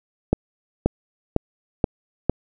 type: accelerating click train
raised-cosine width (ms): 2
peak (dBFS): -3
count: 5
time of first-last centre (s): 0.33-2.296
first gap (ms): 530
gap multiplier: 0.95
effects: none